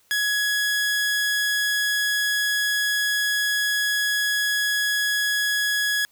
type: tone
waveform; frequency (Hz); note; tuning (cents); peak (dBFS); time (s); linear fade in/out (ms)
sawtooth; 1676; G#6; +15; -17; 0.11-6.05; 0
effects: white hiss -61 dBFS RMS until 6.11 s